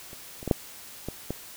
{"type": "clicks", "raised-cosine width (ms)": 2, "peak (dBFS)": [-30, -27, -16, -6, -18, -16], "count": 6, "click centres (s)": [0.131, 0.429, 0.477, 0.512, 1.086, 1.306], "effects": ["white hiss -45 dBFS RMS until 1.56 s"]}